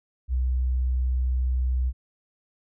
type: tone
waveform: sine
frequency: 63.2 Hz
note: B1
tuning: 41 cents sharp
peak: -21 dBFS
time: 0.28-1.93 s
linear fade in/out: 50 ms
effects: none